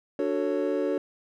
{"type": "chord", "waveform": "triangle", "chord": "D major seventh", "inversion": "none", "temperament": "equal with one note detuned", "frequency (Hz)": [293.7, 370, 445.6, 554.4], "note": ["D4", "F#4", "A4", "C#5"], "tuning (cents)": [0, 0, 22, 0], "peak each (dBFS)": -28, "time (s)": [0.19, 0.98], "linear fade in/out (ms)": 2, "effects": []}